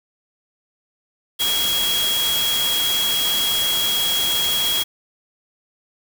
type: tone in noise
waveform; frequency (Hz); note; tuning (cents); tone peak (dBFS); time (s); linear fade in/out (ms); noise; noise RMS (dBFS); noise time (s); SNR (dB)
sine; 3300; G#7; -12; -19; 1.39-4.84; 20; white; -24; 1.39-4.84; +2
effects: none